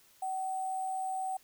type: tone with sample-and-hold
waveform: sine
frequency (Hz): 758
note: F#5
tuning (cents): +42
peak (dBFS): -32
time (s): 0.22-1.37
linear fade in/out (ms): 5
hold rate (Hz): 8820
effects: white hiss -63 dBFS RMS until 1.43 s